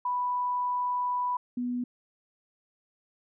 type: tone pair in turn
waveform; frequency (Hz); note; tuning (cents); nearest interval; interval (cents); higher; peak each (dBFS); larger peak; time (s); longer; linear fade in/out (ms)
sine; 987.8 / 245.5; B5 / B3; 0 / -10; 2 octaves; 2410; first; -26 / -28; first; 0.05-1.37 / 1.57-1.84; first; 5
effects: none